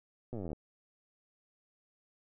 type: slowing click train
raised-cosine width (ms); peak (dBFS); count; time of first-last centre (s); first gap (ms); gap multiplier
2; -28; 20; 0.33-0.531; 8; 1.03
effects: none